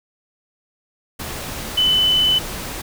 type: tone in noise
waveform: sine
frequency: 3012 Hz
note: F#7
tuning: 30 cents sharp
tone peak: -13 dBFS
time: 1.77-2.39 s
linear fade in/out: 10 ms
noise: pink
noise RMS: -29 dBFS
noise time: 1.19-2.82 s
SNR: +13 dB
effects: none